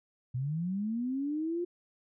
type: linear sweep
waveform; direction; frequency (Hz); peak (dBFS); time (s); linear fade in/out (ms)
sine; up; 120.2 to 355.9; -30; 0.34-1.65; 10
effects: none